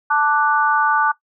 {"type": "chord", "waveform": "sine", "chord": "D major", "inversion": "second", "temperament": "equal", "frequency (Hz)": [880, 1174.7, 1480], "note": ["A5", "D6", "F#6"], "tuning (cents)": [0, 0, 0], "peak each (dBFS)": -18, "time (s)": [0.1, 1.12], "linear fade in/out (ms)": 10, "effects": ["noise-tail reverb RT60 0.1 s tail -17 dB re dry"]}